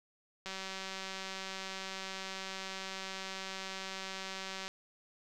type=click train; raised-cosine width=0.2 ms; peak=-24 dBFS; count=807; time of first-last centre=0.46-4.68 s; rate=191 Hz; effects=none